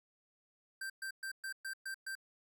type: tone bursts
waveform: square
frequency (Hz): 1568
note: G6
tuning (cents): 0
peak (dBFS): -40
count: 7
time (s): 0.81-2.153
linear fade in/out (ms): 5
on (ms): 89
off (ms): 120
effects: none